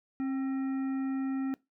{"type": "harmonic tone with a mistuned harmonic", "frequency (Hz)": 268.1, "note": "C4", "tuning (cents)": 42, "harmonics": [1, 3, 5, 7, 9], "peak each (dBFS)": [-29, -47, -49, -53, -58], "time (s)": [0.2, 1.54], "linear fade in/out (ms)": 0, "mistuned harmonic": 3, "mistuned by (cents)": -49, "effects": ["noise-tail reverb RT60 0.2 s tail -21 dB re dry"]}